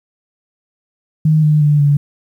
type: tone with pitch steps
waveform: sine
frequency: 155.56 / 151.66 / 147.85 / 144.14 Hz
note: D#3 / D#3 / D3 / D3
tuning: 0 / -44 / +12 / -32 cents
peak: -8 dBFS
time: 1.25-1.97 s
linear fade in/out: 5 ms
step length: 180 ms
effects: 8-bit